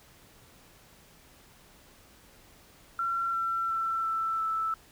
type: tone with pitch steps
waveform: sine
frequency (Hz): 1361 / 1350 / 1339.2 / 1328.4 / 1317.7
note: F6 / E6 / E6 / E6 / E6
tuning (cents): -45 / +41 / +27 / +13 / -1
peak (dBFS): -27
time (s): 2.99-4.74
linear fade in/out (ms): 2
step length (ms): 350
effects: pink hiss -57 dBFS RMS until 4.91 s